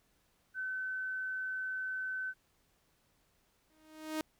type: tone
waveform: sine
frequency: 1522 Hz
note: F#6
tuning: 48 cents sharp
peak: -35 dBFS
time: 0.54-2.34 s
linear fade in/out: 50 ms
type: tone with exponential growth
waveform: sawtooth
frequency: 312 Hz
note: D#4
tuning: 5 cents sharp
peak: -28 dBFS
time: 3.7-4.21 s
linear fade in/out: 0 ms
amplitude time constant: 110 ms
effects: pink hiss -73 dBFS RMS until 4.39 s

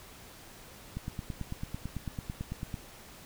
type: click train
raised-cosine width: 5 ms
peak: -23 dBFS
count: 17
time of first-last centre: 0.97-2.742 s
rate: 9.03 Hz
effects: pink hiss -51 dBFS RMS until 3.25 s

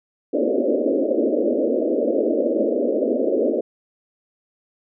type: band-pass noise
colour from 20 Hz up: white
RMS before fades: -20 dBFS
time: 0.33-3.61 s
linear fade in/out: 10 ms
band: 230 to 610 Hz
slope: 96 dB/octave
effects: none

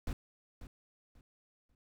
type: noise with echo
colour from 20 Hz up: brown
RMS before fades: -35 dBFS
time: 0.07-0.13 s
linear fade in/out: 2 ms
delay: 540 ms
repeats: 3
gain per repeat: -12 dB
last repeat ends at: 1.75 s
effects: none

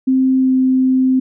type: tone with pitch glide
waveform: sine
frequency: 261.6 to 259.6 Hz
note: C4 to C4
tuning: 0 to -13 cents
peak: -10 dBFS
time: 0.07-1.2 s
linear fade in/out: 10 ms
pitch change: -13 cents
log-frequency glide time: 0.38-0.52 s
effects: none

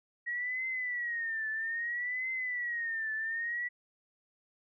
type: tone with vibrato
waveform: sine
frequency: 1900 Hz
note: A#6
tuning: 33 cents sharp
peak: -32 dBFS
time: 0.26-3.69 s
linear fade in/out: 20 ms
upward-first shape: triangle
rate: 0.61 Hz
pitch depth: 150 cents each way
effects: none

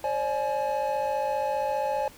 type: tone cluster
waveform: triangle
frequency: 539 / 594 / 846 Hz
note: C#5 / D5 / G#5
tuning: -49 / +20 / +32 cents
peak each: -28 / -29 / -26 dBFS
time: 0.04-2.08 s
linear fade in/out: 2 ms
effects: pink hiss -50 dBFS RMS until 2.17 s

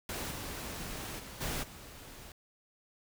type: noise with level steps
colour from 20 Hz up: pink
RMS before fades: -38 / -41 / -47 / -36 / -50 dBFS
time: 0.09-2.32 s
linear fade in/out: 2 ms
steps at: 0.3 / 1.18 / 1.4 / 1.62 s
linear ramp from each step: 20 ms
effects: none

